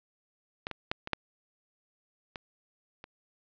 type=clicks; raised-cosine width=0.3 ms; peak=-18 / -20 / -13 / -21 / -11 / -22 / -28 dBFS; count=7; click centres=0.669 / 0.713 / 0.915 / 1.074 / 1.133 / 2.358 / 3.041 s; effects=resampled to 11025 Hz + 8-bit